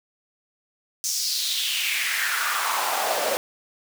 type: noise with high-pass filter sweep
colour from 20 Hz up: pink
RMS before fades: -25 dBFS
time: 1.04-3.37 s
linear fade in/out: 0 ms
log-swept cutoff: 6200 to 500 Hz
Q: 3.5
effects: none